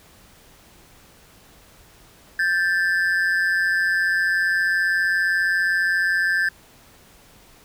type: ring-modulated tone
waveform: triangle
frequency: 1661.2 Hz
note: G#6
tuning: in tune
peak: -13 dBFS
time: 2.39-6.49 s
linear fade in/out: 5 ms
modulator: 89.9 Hz
effects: pink hiss -51 dBFS RMS until 7.64 s